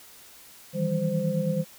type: tone cluster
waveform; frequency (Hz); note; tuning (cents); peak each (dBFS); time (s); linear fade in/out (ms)
sine; 157.4 / 166.6 / 197.5 / 518; D#3 / E3 / G3 / C5; +20 / +19 / +13 / -17; -29; 0.73-1.65; 50
effects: white hiss -50 dBFS RMS until 1.78 s